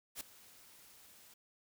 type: noise with ADSR envelope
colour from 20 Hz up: white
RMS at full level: -41 dBFS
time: 0.15-1.34 s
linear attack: 57 ms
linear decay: 5 ms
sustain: -19 dB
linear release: 5 ms
effects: none

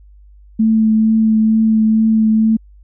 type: tone with vibrato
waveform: sine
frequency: 220 Hz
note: A3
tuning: in tune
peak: -9 dBFS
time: 0.59-2.57 s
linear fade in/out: 10 ms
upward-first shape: triangle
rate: 2.2 Hz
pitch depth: 15 cents each way
effects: added 50 Hz sine -40 dBFS peak until 2.83 s

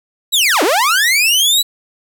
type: linear two-way sweep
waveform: sawtooth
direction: down then up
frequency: 4000 to 277.2 to 4000 Hz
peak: -7 dBFS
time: 0.32-1.63 s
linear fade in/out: 20 ms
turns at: 0.63 s
effects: none

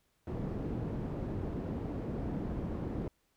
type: low-pass noise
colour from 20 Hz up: white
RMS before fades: -37 dBFS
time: 0.27-3.08 s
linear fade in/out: 2 ms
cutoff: 280 Hz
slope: 12 dB/octave
effects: pink hiss -75 dBFS RMS until 3.36 s

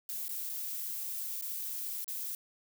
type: noise with dropouts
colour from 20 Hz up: violet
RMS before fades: -38 dBFS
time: 0.09-2.35 s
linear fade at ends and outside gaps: 1 ms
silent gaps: 0.282-0.292 / 0.493-0.497 / 1.412-1.423 / 2.044-2.079 s
effects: none

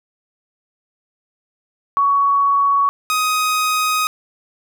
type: tone pair in turn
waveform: sine / sawtooth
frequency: 1121 / 1253.6 Hz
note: C#6 / D#6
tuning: +19 / +13 cents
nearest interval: major second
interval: 194 cents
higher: second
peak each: -12 dBFS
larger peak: neither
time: 1.97-2.89 / 3.1-4.07 s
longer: second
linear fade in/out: 0 ms
effects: none

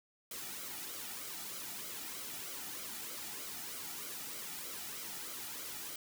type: noise with flanger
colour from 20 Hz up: white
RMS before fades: -44 dBFS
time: 0.31-5.96 s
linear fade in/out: 2 ms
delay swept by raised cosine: 1.1 to 1.92 ms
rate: 3.2 Hz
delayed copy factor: -0.6
effects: none

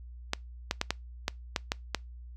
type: clicks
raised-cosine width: 0.2 ms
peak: -10 dBFS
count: 8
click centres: 0.334 / 0.711 / 0.814 / 0.906 / 1.281 / 1.562 / 1.719 / 1.947 s
effects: noise-tail reverb RT60 0.2 s tail -25 dB re dry + added 60 Hz sine -43 dBFS peak until 2.36 s

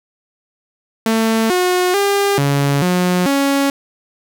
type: tone with pitch steps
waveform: sawtooth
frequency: 223.7 / 362.4 / 401 / 141.1 / 180 / 277.9 Hz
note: A3 / F#4 / G4 / C#3 / F#3 / C#4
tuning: +29 / -36 / +39 / +31 / -47 / +4 cents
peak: -9 dBFS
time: 1.06-3.7 s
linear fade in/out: 2 ms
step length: 440 ms
effects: none

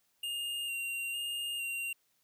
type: tone with vibrato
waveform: square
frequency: 2795 Hz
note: F7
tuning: 1 cent sharp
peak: -35 dBFS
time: 0.23-1.93 s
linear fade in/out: 5 ms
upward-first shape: square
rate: 1.1 Hz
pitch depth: 20 cents each way
effects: white hiss -74 dBFS RMS until 2.23 s

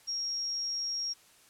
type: tone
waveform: sine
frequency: 5588 Hz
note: F8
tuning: in tune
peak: -31 dBFS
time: 0.07-1.14 s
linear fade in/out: 20 ms
effects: white hiss -60 dBFS RMS until 1.49 s + low-pass 11000 Hz 12 dB/octave

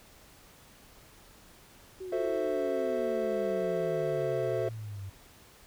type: exponential sweep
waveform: sine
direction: down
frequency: 380.6 to 95.1 Hz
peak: -37 dBFS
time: 2-5.1 s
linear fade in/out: 10 ms
type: chord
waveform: triangle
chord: F# half-diminished seventh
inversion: none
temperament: equal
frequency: 370 / 440 / 523.3 / 659.3 Hz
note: F#4 / A4 / C5 / E5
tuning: 0 / 0 / 0 / 0 cents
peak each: -32 dBFS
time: 2.12-4.69 s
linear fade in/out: 5 ms
effects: pink hiss -56 dBFS RMS until 5.66 s

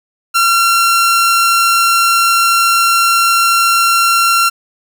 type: tone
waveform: sawtooth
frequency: 1367 Hz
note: F6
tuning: 37 cents flat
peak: -5 dBFS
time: 0.34-4.5 s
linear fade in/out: 20 ms
effects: none

